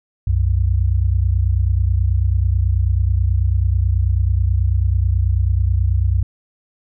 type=tone pair together; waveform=sine; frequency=64.2 / 93.41 Hz; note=C2 / F#2; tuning=-32 / +17 cents; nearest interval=tritone; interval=649 cents; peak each=-16 dBFS; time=0.27-6.23 s; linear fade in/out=5 ms; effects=none